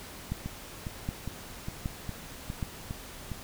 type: two click trains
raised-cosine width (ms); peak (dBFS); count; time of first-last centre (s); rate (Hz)
5; -22 / -19; 8 / 4; 0.46-3.317 / 0.32-2.628; 2.45 / 1.3
effects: pink hiss -45 dBFS RMS until 3.43 s